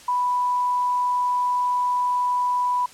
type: tone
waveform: sine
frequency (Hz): 987.8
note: B5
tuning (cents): 0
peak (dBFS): -19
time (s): 0.08-2.86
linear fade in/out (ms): 5
effects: white hiss -46 dBFS RMS until 2.93 s + low-pass 9000 Hz 12 dB/octave